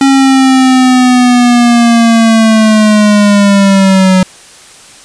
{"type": "linear sweep", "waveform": "square", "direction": "down", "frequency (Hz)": [273.4, 185], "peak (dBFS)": -4, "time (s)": [0.01, 4.23], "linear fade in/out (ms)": 2, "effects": ["white hiss -35 dBFS RMS until 5.04 s", "resampled to 22050 Hz"]}